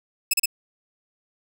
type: tone bursts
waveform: 10% pulse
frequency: 2603 Hz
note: E7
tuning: 22 cents flat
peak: -9 dBFS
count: 3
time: 0.31-0.458 s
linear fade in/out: 5 ms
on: 26 ms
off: 35 ms
effects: none